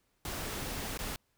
pink noise with dropouts, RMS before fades -38 dBFS, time 0.25-1.16 s, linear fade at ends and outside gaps 1 ms, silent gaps 0.975-0.99 s, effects pink hiss -75 dBFS RMS until 1.37 s

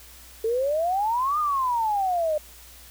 sine exponential two-way sweep, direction up then down, 435.5 to 1240 to 596 Hz, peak -21 dBFS, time 0.44-2.38 s, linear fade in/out 5 ms, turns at 1.39 s, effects added 60 Hz sine -50 dBFS peak until 2.9 s + white hiss -48 dBFS RMS until 2.9 s

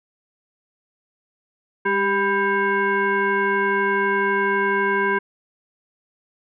sine tone with frequency modulation, 990 Hz, B5, 4 cents sharp, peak -17 dBFS, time 1.85-5.19 s, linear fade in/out 10 ms, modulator 596 Hz, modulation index 1.5, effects none

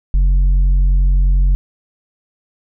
triangle tone with tanh clipping, 45.72 Hz, F#1, 20 cents flat, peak -10 dBFS, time 0.14-1.55 s, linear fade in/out 0 ms, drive 9 dB, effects none

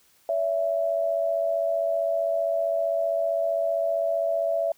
sine tone pair together, 568.6 / 664 Hz, C#5 / E5, +44 / +12 cents, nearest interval minor third, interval 268 cents, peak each -28 / -23 dBFS, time 0.29-4.72 s, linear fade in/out 2 ms, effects white hiss -61 dBFS RMS until 4.77 s

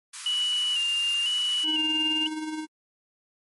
white high-pass noise, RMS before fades -37 dBFS, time 0.13-1.65 s, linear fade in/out 10 ms, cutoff 950 Hz, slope 96 dB/octave
sine tone with vibrato, 2874 Hz, F7, 49 cents sharp, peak -23 dBFS, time 0.26-2.27 s, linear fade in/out 2 ms, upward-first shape square, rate 1 Hz, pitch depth 43 cents each way
square tone with tremolo, 311.1 Hz, D#4, in tune, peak -29 dBFS, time 1.63-2.67 s, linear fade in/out 50 ms, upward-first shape sine, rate 19 Hz, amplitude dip 45%
effects MP3 48 kbps

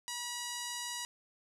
5% pulse tone with low-pass filter, 966 Hz, B5, 39 cents flat, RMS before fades -40 dBFS, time 0.08-1.05 s, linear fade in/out 0 ms, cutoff 8800 Hz, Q 0.81, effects none

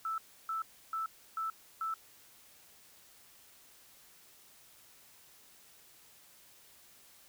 sine tone bursts, 1318.5 Hz, E6, in tune, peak -33 dBFS, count 5, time 0.05-1.94 s, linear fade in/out 2 ms, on 130 ms, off 310 ms, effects white hiss -60 dBFS RMS until 7.28 s

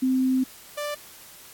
sine / sawtooth tone pair in turn, 259.4 / 588.9 Hz, C4 / D5, -15 / +5 cents, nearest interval octave + major second, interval 1420 cents, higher second, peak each -19 / -24 dBFS, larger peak first, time 0.02-0.44 / 0.77-0.95 s, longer first, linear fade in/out 10 ms, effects white hiss -47 dBFS RMS until 1.53 s + AAC 64 kbps

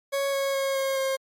40% pulse tone with pitch steps, 554.4 / 549.3 / 544.2 / 539.2 / 534.3 Hz, C#5 / C#5 / C#5 / C#5 / C5, 0 / -16 / -32 / -48 / +36 cents, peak -23 dBFS, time 0.12-1.17 s, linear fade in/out 20 ms, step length 210 ms, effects MP3 64 kbps

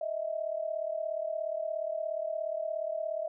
sine tone pair together, 622.3 / 659.3 Hz, D#5 / E5, 0 / 0 cents, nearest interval minor second, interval 100 cents, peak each -34 / -34 dBFS, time 0.01-3.28 s, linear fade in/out 5 ms, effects none

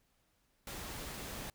pink noise, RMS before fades -44 dBFS, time 0.67-1.5 s, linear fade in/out 2 ms, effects pink hiss -75 dBFS RMS until 1.54 s

